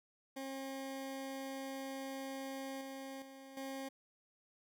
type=tone with level steps; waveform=20% pulse; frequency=269.1 Hz; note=C4; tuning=49 cents sharp; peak=-37 / -40 / -47 / -37 dBFS; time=0.36-3.89 s; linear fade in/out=10 ms; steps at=2.81 / 3.22 / 3.57 s; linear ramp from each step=2 ms; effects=none